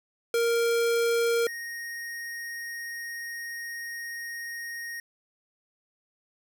square tone pair in turn, 466.2 / 1864.8 Hz, A#4 / A#6, 0 / 0 cents, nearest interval 2 octaves, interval 2400 cents, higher second, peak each -23 / -35 dBFS, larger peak first, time 0.34-1.47 / 1.47-5 s, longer second, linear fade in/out 2 ms, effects none

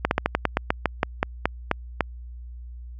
slowing click train, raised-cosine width 0.5 ms, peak -4 dBFS, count 14, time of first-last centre 0.05-2.007 s, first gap 61 ms, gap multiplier 1.14, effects added 60 Hz sine -36 dBFS peak until 2.99 s

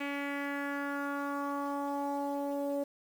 sawtooth tone with low-pass filter sweep, 283.1 Hz, C#4, 37 cents sharp, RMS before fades -35 dBFS, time 0-2.84 s, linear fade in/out 10 ms, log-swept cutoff 2400 to 600 Hz, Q 3.7, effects 9-bit

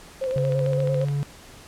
sine tone with vibrato, 522 Hz, C5, 4 cents flat, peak -23 dBFS, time 0.21-1.05 s, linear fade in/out 10 ms, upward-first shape square, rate 8.8 Hz, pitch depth 32 cents each way
click train, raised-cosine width 0.3 ms, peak -22 dBFS, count 13, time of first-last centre 0.24-1.085 s, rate 14.2 Hz
triangle tone with pitch glide, 138.59 to 142.49 Hz, C#3 to C#3, 0 to +48 cents, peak -20 dBFS, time 0.36-1.23 s, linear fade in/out 0 ms, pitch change +48 cents, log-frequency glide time 0.51-0.86 s
effects pink hiss -46 dBFS RMS until 1.67 s + low-pass 11000 Hz 12 dB/octave

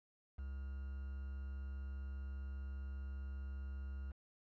triangle tone with quantisation, 67.5 Hz, C#2, 45 cents flat, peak -40 dBFS, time 0.38-4.12 s, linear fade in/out 10 ms, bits 10, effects low-pass 2000 Hz 12 dB/octave

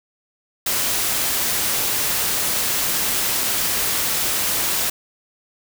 white noise, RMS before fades -21 dBFS, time 0.66-4.9 s, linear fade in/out 5 ms, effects none

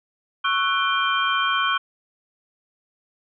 sine tone cluster, 1107 / 1331 / 1486 / 2396 / 3148 Hz, C#6 / E6 / F#6 / D7 / G7, -3 / +16 / +7 / +34 / +7 cents, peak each -23 / -27 / -24 / -30 / -26 dBFS, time 0.44-1.78 s, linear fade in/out 10 ms, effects none

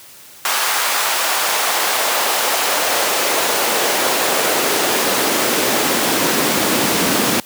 pink noise with high-pass filter sweep, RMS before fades -17 dBFS, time 0.45-7.4 s, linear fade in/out 2 ms, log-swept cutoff 1000 to 210 Hz, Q 1.2, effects white hiss -41 dBFS RMS until 7.45 s + high-pass 60 Hz 12 dB/octave

